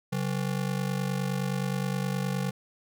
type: ring-modulated tone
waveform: square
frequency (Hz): 160.8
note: E3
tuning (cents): -43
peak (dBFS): -25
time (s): 0.12-2.51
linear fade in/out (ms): 10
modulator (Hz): 24.8
effects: none